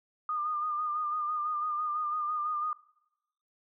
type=tone with vibrato; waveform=sine; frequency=1215 Hz; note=D#6; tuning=42 cents flat; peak=-29 dBFS; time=0.29-2.73 s; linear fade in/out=2 ms; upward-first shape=sine; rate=6 Hz; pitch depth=40 cents each way; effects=noise-tail reverb RT60 1.0 s tail -25 dB re dry